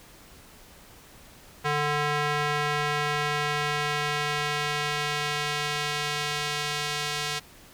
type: tone with band-pass filter sweep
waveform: square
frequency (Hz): 147.9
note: D3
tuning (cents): +13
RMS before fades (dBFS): -28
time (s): 1.64-7.4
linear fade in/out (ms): 20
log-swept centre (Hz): 1500 to 4000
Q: 0.77
effects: pink hiss -51 dBFS RMS until 7.73 s